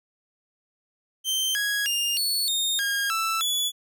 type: tone with pitch steps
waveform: sawtooth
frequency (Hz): 3118 / 1659 / 2812 / 4419 / 3681 / 1625 / 1325 / 3419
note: G7 / G#6 / F7 / C#8 / A#7 / G#6 / E6 / G#7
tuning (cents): -10 / -2 / +11 / -6 / -23 / -38 / +9 / +50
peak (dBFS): -20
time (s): 1.24-3.72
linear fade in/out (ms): 50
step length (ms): 310
effects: none